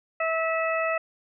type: harmonic tone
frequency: 650 Hz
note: E5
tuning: 24 cents flat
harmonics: 1 / 2 / 3 / 4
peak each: -26 / -29 / -31 / -32 dBFS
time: 0.2-0.98 s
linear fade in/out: 5 ms
effects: none